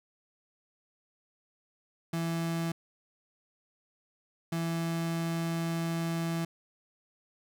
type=tone bursts at uneven times; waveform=35% pulse; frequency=166.2 Hz; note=E3; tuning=15 cents sharp; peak=-28 dBFS; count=2; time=2.13-2.72 / 4.52-6.45 s; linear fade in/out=5 ms; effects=none